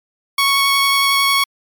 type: tone with vibrato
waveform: 15% pulse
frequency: 1108.7 Hz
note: C#6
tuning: in tune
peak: -6 dBFS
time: 0.38-1.44 s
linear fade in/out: 5 ms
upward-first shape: sine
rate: 11 Hz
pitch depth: 9 cents each way
effects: MP3 96 kbps